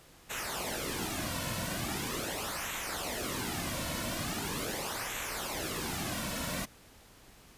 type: noise with flanger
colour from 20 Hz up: pink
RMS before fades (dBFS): -36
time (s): 0.29-6.66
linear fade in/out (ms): 20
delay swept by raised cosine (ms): 0.2 to 2.5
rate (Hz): 0.41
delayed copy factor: -0.7
effects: pink hiss -57 dBFS RMS until 7.57 s + resampled to 32000 Hz